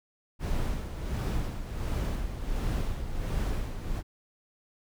brown noise with tremolo, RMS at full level -28 dBFS, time 0.39-4.03 s, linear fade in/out 50 ms, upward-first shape sine, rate 1.4 Hz, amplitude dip 60%, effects none

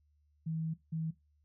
sine tone bursts at uneven times, 160.8 Hz, E3, 43 cents flat, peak -33 dBFS, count 2, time 0.46-0.74 / 0.92-1.11 s, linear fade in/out 10 ms, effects noise-tail reverb RT60 0.2 s tail -17 dB re dry + added 74 Hz sine -68 dBFS peak until 1.44 s

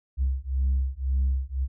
sine beating tone pair, 65.41 / 67.31 Hz, C2 / C2, 0 / +50 cents, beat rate 1.9 Hz, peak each -24 dBFS, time 0.17-1.68 s, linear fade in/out 50 ms, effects tanh soft clip ceiling -18 dBFS

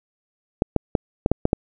clicks, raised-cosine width 2 ms, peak -3 dBFS, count 7, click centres 0.621 / 0.763 / 0.952 / 1.261 / 1.316 / 1.454 / 1.531 s, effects none

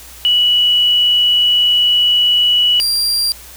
sine / 40% pulse tone pair in turn, 2941 / 4754 Hz, F#7 / D8, -11 / +20 cents, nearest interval minor sixth, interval 831 cents, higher second, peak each -9 / -12 dBFS, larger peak first, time 0.25-2.8 / 2.8-3.32 s, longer first, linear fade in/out 0 ms, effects added 60 Hz sine -41 dBFS peak until 3.56 s + white hiss -37 dBFS RMS until 3.56 s

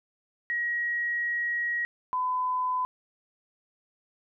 sine tone pair in turn, 1900 / 1008.3 Hz, A#6 / B5, +33 / +36 cents, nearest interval major seventh, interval 1097 cents, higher first, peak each -26 / -25 dBFS, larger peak second, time 0.5-1.85 / 2.13-2.85 s, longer first, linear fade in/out 0 ms, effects none

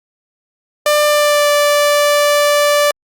sawtooth tone with pitch glide, 595 to 584.8 Hz, D5 to D5, +22 to -7 cents, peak -6 dBFS, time 0.86-2.91 s, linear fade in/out 2 ms, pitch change -29 cents, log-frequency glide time 1.03-1.5 s, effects Opus 48 kbps

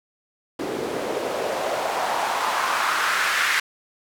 white noise with band-pass filter sweep, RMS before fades -24 dBFS, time 0.59-3.6 s, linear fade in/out 5 ms, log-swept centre 340 to 1800 Hz, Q 2.4, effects none

